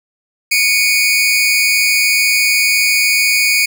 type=tone pair together; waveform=sawtooth; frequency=2233 / 2446 Hz; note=C#7 / D#7; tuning=+12 / -30 cents; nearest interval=major second; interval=158 cents; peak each=-10 dBFS; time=0.51-3.66 s; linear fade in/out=10 ms; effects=none